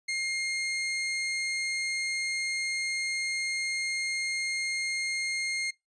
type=tone; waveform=sawtooth; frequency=2128 Hz; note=C7; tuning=29 cents sharp; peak=-25 dBFS; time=0.08-5.71 s; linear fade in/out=10 ms; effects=noise-tail reverb RT60 0.2 s tail -26 dB re dry + resampled to 22050 Hz